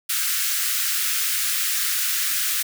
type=high-pass noise; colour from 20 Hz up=white; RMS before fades=-23 dBFS; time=0.09-2.63 s; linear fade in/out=10 ms; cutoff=1300 Hz; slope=48 dB/octave; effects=none